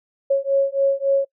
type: beating tone pair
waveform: sine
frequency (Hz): 548 / 551.6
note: C#5 / C#5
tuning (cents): -20 / -9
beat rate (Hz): 3.6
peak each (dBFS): -19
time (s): 0.3-1.25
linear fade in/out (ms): 10
effects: noise-tail reverb RT60 0.1 s tail -26 dB re dry